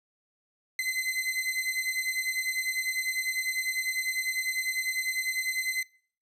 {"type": "beating tone pair", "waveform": "40% pulse", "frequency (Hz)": [2042, 2052], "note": ["C7", "C7"], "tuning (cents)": [-43, -34], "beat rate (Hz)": 10, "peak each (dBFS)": -30, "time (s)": [0.79, 5.83], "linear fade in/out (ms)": 2, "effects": ["noise-tail reverb RT60 0.5 s tail -22 dB re dry", "resampled to 32000 Hz"]}